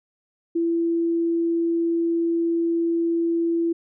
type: tone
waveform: sine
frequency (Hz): 335.4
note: E4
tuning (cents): +30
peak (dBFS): -19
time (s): 0.55-3.73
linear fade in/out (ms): 10
effects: none